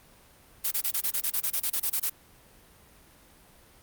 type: noise bursts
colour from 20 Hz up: blue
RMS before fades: -27 dBFS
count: 15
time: 0.64-2.098 s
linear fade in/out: 10 ms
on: 72 ms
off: 27 ms
effects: pink hiss -56 dBFS RMS until 3.82 s + Opus 32 kbps